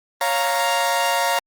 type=chord; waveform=sawtooth; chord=Bb minor; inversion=first; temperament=equal; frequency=554.4 / 698.5 / 932.3 Hz; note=Db5 / F5 / Bb5; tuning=0 / 0 / 0 cents; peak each=-21 / -19 / -17 dBFS; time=0.21-1.39 s; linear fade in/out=2 ms; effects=Opus 32 kbps